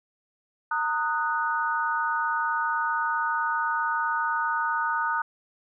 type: chord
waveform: sine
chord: D# minor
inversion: second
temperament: equal with one note detuned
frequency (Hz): 916.8 / 1244.5 / 1480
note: A#5 / D#6 / F#6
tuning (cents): -29 / 0 / 0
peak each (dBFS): -28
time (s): 0.71-5.22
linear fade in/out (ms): 5
effects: none